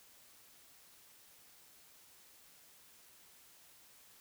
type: silence
effects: white hiss -62 dBFS RMS until 4.2 s